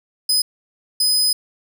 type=tone bursts at uneven times; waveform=sawtooth; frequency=5020 Hz; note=D#8; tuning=15 cents sharp; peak=-12 dBFS; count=2; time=0.29-0.42 / 1-1.33 s; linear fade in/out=5 ms; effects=none